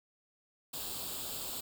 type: noise with comb filter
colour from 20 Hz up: white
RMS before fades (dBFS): -40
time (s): 0.73-1.61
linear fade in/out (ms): 10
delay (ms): 0.25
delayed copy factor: +0.7
effects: none